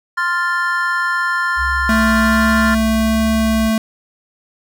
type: chord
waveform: triangle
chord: F major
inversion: second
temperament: equal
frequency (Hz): 1046.5 / 1396.9 / 1760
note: C6 / F6 / A6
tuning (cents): 0 / 0 / 0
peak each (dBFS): -19 / -17 / -18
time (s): 0.17-2.75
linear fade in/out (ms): 10
type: tone with vibrato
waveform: sine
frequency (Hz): 65.41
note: C2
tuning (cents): 0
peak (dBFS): -21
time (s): 1.56-3.71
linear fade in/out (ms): 50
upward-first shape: sine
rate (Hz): 1.3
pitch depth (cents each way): 83
type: tone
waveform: square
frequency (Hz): 221.2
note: A3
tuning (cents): +9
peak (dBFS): -14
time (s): 1.89-3.78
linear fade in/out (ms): 2
effects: none